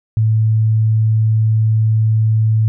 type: tone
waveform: sine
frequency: 110 Hz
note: A2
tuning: in tune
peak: -10 dBFS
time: 0.17-2.68 s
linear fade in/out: 0 ms
effects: none